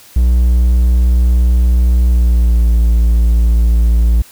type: tone with pitch glide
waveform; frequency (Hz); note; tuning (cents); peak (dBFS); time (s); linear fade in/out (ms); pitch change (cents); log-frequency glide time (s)
triangle; 60.6 to 57.23; B1 to A#1; -32 to -31; -5; 0.16-4.22; 5; -99; 2.07-2.7
effects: white hiss -41 dBFS RMS until 4.31 s